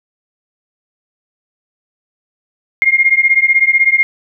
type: beating tone pair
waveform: sine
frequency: 2121 / 2137 Hz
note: C7 / C7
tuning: +23 / +36 cents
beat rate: 16 Hz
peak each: -11 dBFS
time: 2.82-4.03 s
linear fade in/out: 0 ms
effects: none